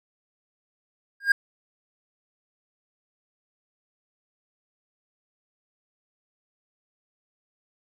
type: tone with exponential growth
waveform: triangle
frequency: 1617 Hz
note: G#6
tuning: 47 cents flat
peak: -9 dBFS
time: 1.2-1.32 s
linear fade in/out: 5 ms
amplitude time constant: 24 ms
effects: none